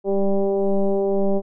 sine tone with frequency modulation, 196 Hz, G3, in tune, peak -16 dBFS, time 0.04-1.42 s, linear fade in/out 50 ms, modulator 197 Hz, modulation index 2.1, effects none

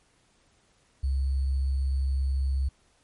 sine tone with sample-and-hold, 67.3 Hz, C2, 49 cents sharp, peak -23 dBFS, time 1.03-2.69 s, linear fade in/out 10 ms, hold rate 4410 Hz, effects pink hiss -65 dBFS RMS until 3.03 s + MP3 48 kbps

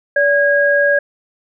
sine tone pair together, 574.1 / 1639 Hz, D5 / G#6, -39 / -23 cents, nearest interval octave + tritone, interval 1816 cents, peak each -13 dBFS, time 0.16-0.99 s, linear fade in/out 5 ms, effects none

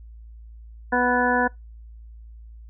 harmonic tone, 246.9 Hz, B3, in tune, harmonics 1 / 2 / 3 / 4 / 6 / 7, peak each -25 / -25 / -25 / -25 / -25 / -25 dBFS, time 0.92-1.48 s, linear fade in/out 10 ms, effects noise-tail reverb RT60 0.2 s tail -25 dB re dry + added 56 Hz sine -40 dBFS peak until 2.69 s

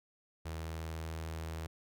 sawtooth tone with notch filter, 80.6 Hz, E2, 38 cents flat, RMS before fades -41 dBFS, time 0.45-1.67 s, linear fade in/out 10 ms, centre 220 Hz, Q 1.9, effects none

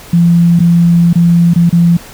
sine tone with dropouts, 170.9 Hz, F3, 37 cents flat, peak -4 dBFS, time 0.13-1.97 s, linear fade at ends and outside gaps 5 ms, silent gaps 0.593-0.602 / 1.131-1.155 / 1.537-1.559 / 1.695-1.726 s, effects pink hiss -33 dBFS RMS until 2.13 s

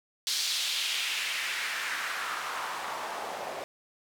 white noise with band-pass filter sweep, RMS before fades -33 dBFS, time 0.27-3.64 s, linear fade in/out 0 ms, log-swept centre 4400 to 600 Hz, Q 1.9, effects none

